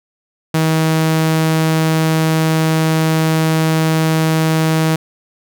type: tone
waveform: sawtooth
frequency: 159.5 Hz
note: D#3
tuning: 43 cents sharp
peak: -8 dBFS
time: 0.54-4.96 s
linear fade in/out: 5 ms
effects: none